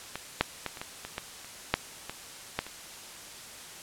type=clicks; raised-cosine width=0.3 ms; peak=-18 / -6 / -15 / -26 / -19 / -21 / -16 / -30 / -6 / -19 / -11 / -25 dBFS; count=12; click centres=0.156 / 0.41 / 0.663 / 0.772 / 0.815 / 1.05 / 1.181 / 1.446 / 1.74 / 2.096 / 2.59 / 2.666 s; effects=white hiss -45 dBFS RMS until 3.82 s + low-pass 10000 Hz 12 dB/octave